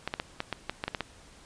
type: clicks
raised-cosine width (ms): 0.3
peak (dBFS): -14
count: 10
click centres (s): 0.076 / 0.139 / 0.199 / 0.404 / 0.527 / 0.696 / 0.839 / 0.88 / 0.948 / 1.007
effects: pink hiss -54 dBFS RMS until 1.45 s + resampled to 22050 Hz